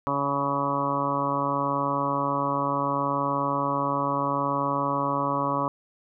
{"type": "harmonic tone with a mistuned harmonic", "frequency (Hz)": 140.7, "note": "C#3", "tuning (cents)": 26, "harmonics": [1, 2, 3, 4, 5, 6, 7, 8, 9], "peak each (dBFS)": [-34, -31, -38, -31, -38, -36, -29, -28, -36], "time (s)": [0.07, 5.68], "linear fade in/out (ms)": 0, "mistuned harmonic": 5, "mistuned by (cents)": -18, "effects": []}